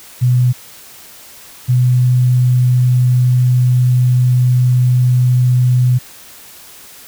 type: tone pair in turn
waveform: sine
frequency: 124.6 / 125.13 Hz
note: B2 / B2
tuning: +16 / +23 cents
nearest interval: unison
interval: 7 cents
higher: second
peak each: -8 dBFS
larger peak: neither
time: 0.21-0.53 / 1.68-5.99 s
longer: second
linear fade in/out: 20 ms
effects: white hiss -38 dBFS RMS until 7.07 s